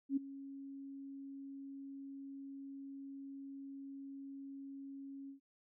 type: tone with ADSR envelope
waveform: sine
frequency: 274.8 Hz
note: C#4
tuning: 15 cents flat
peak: -29 dBFS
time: 0.09-5.4 s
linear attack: 77 ms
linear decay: 12 ms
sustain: -17 dB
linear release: 110 ms
effects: none